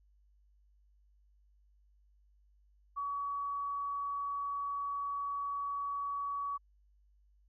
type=tone; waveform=sine; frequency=1132 Hz; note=C#6; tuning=36 cents sharp; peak=-34 dBFS; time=2.96-6.58 s; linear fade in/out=20 ms; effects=added 50 Hz sine -64 dBFS peak until 7.48 s